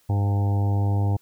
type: harmonic tone with a mistuned harmonic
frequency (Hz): 100.6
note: G2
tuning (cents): +45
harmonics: 1 / 2 / 3 / 4 / 5 / 6 / 7 / 8 / 9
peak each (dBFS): -19 / -34 / -34 / -39 / -39 / -46 / -39 / -37 / -41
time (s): 0.09-1.17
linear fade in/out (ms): 10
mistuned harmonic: 6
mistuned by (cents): +22
effects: white hiss -62 dBFS RMS until 1.21 s